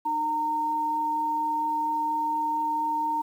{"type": "tone pair together", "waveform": "sine", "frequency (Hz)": [304.7, 918.4], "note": ["D#4", "A#5"], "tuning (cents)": [-36, -26], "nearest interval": "octave + perfect fifth", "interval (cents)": 1910, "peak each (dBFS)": [-36, -24], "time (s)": [0.05, 3.22], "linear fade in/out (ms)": 10, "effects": ["9-bit"]}